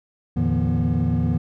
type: tone cluster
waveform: triangle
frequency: 82.8 / 113 / 151.5 / 169.5 / 241.4 Hz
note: E2 / A2 / D#3 / E3 / B3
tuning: +8 / +47 / -46 / +49 / -39 cents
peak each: -22 dBFS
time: 0.36-1.38 s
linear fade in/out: 10 ms
effects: tanh soft clip ceiling -10 dBFS